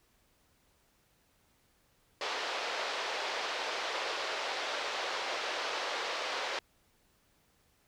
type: band-pass noise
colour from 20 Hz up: pink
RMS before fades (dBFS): -36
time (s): 2.21-6.59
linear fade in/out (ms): 2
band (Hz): 470 to 5000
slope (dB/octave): 24
effects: pink hiss -70 dBFS RMS until 7.87 s